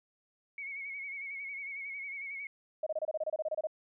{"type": "tone with vibrato", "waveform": "sine", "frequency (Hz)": 2217, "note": "C#7", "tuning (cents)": 0, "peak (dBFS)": -38, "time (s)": [0.58, 2.47], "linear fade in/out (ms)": 2, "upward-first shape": "sine", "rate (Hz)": 11, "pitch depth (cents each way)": 53}
{"type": "tone bursts", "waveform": "sine", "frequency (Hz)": 624, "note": "D#5", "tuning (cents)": 5, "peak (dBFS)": -30, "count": 14, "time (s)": [2.83, 3.671], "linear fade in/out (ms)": 5, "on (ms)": 35, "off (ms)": 27}
{"effects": []}